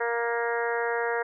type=harmonic tone; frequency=234.5 Hz; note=A#3; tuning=11 cents sharp; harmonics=2 / 3 / 4 / 5 / 6 / 7 / 8 / 9; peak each=-28 / -34 / -33 / -40 / -35 / -34 / -35 / -44 dBFS; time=0-1.23 s; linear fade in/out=10 ms; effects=none